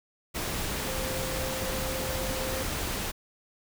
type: tone in noise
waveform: sine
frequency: 523.3 Hz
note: C5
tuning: in tune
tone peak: -35 dBFS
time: 0.87-2.64 s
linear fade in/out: 20 ms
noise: pink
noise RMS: -32 dBFS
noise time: 0.34-3.12 s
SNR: -6 dB
effects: none